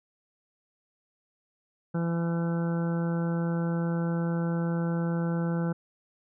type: harmonic tone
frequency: 168.6 Hz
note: E3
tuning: 39 cents sharp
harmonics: 1 / 2 / 3 / 4 / 5 / 6 / 7 / 8 / 9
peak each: -26 / -36 / -36 / -47 / -43 / -49 / -52 / -44 / -45 dBFS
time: 1.94-5.73 s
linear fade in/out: 10 ms
effects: none